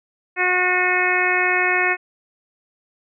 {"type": "harmonic tone", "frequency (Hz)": 363.2, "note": "F#4", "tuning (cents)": -32, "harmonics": [1, 2, 3, 4, 5, 6, 7], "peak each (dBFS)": [-25, -25, -27, -25, -21, -22, -24], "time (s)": [0.36, 1.97], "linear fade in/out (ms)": 50, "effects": []}